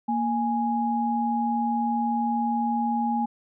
sine tone pair together, 233.1 / 830.6 Hz, A#3 / G#5, 0 / 0 cents, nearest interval octave + minor seventh, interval 2200 cents, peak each -25 dBFS, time 0.08-3.26 s, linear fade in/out 10 ms, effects none

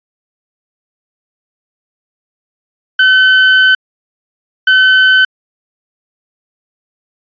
35% pulse tone bursts at uneven times, 1523 Hz, F#6, 50 cents sharp, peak -3 dBFS, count 2, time 2.99-3.75 / 4.67-5.25 s, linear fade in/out 5 ms, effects resampled to 11025 Hz

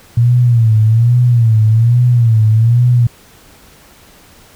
sine tone with vibrato, 115.8 Hz, A#2, 11 cents flat, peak -6 dBFS, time 0.17-3.07 s, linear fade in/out 5 ms, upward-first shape sine, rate 1.2 Hz, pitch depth 110 cents each way, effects pink hiss -43 dBFS RMS until 4.55 s

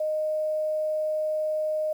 sine tone with quantisation, 618 Hz, D#5, 12 cents flat, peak -24 dBFS, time 0-1.93 s, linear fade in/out 5 ms, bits 9, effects none

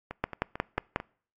two click trains, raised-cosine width 0.5 ms, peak -21 / -11 dBFS, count 5 / 5, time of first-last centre 0.11-1.001 / 0.24-0.961 s, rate 4.49 / 5.55 Hz, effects noise-tail reverb RT60 0.5 s tail -25 dB re dry + AAC 64 kbps

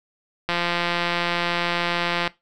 click train, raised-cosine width 0.3 ms, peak -7 dBFS, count 310, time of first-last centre 0.49-2.276 s, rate 173 Hz, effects noise-tail reverb RT60 0.2 s tail -19 dB re dry

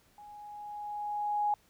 sine tone with level ramp, 831 Hz, G#5, 1 cent sharp, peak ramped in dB -48 to -25 dBFS, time 0.18-1.54 s, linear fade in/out 2 ms, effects pink hiss -66 dBFS RMS until 1.69 s

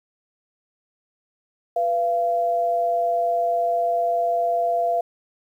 sine tone pair together, 493.9 / 685.1 Hz, B4 / F5, 0 / -33 cents, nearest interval tritone, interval 567 cents, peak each -27 / -19 dBFS, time 1.76-5.01 s, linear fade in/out 5 ms, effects 9-bit

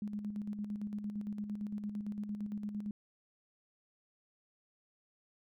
sine tone with tremolo, 207.7 Hz, G#3, in tune, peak -35 dBFS, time 0.02-2.91 s, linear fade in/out 2 ms, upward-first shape square, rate 8.8 Hz, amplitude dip 50%, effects none

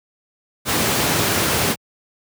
pink high-pass noise, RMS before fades -19 dBFS, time 0.65-1.76 s, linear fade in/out 50 ms, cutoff 100 Hz, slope 12 dB/octave, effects high-pass 60 Hz 12 dB/octave

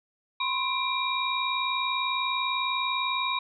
sine tone cluster, 1009 / 1069 / 2373 / 3787 Hz, B5 / C6 / D7 / A#7, +37 / +37 / +17 / +27 cents, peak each -31 dBFS, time 0.4-3.39 s, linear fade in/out 5 ms, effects none

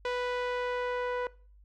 sawtooth tone with low-pass filter sweep, 493.9 Hz, B4, in tune, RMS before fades -32 dBFS, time 0.05-1.27 s, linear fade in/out 2 ms, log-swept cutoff 3500 to 1700 Hz, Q 0.85, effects noise-tail reverb RT60 0.4 s tail -21 dB re dry + added 50 Hz sine -54 dBFS peak until 1.64 s

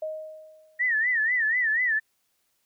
sine tone with exponential decay, 625 Hz, D#5, 8 cents sharp, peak -27 dBFS, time 0.02-0.99 s, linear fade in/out 5 ms, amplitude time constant 210 ms
sine tone with vibrato, 1864.7 Hz, A#6, in tune, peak -21 dBFS, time 0.79-2 s, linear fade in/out 20 ms, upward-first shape sine, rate 4.1 Hz, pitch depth 140 cents each way
effects white hiss -72 dBFS RMS until 2.65 s

